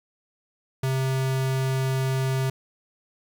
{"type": "tone", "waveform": "square", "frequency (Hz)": 132.3, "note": "C3", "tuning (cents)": 20, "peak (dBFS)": -23, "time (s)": [0.83, 2.5], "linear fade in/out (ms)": 5, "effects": ["10-bit"]}